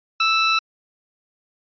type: tone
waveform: 15% pulse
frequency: 1318.5 Hz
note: E6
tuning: in tune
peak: -9 dBFS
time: 0.2-0.59 s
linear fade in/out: 5 ms
effects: resampled to 11025 Hz